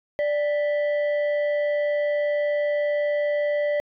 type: tone pair together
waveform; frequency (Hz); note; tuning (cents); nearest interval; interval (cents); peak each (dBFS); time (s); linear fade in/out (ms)
sine; 587.8 / 1977; D5 / B6; +1 / +1; octave + major sixth; 2100; -19 / -30; 0.19-3.8; 0
effects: tanh soft clip ceiling -18 dBFS